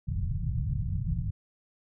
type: low-pass noise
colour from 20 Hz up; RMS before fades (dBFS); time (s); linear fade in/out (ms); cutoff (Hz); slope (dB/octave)
white; -30; 0.07-1.31; 10; 160; 48
effects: none